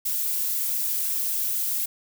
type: noise with flanger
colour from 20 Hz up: violet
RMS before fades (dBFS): -26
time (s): 0.05-1.86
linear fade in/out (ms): 10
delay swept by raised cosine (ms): 1.6 to 3.5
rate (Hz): 3.9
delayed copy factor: -0.8
effects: none